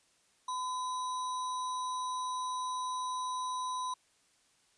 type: tone with sample-and-hold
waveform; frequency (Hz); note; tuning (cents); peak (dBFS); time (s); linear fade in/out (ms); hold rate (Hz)
sine; 1012; B5; +42; -33; 0.48-3.94; 5; 4900
effects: white hiss -69 dBFS RMS until 4.77 s + resampled to 22050 Hz